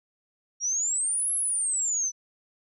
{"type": "exponential two-way sweep", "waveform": "sine", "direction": "up then down", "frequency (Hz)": [5570, 11175, 5950], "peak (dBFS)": -24, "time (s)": [0.6, 2.12], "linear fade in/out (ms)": 50, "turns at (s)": 1.33, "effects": []}